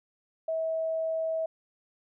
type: tone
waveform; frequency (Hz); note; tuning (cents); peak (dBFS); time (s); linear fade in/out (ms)
sine; 646; E5; -35; -27; 0.48-1.46; 5
effects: none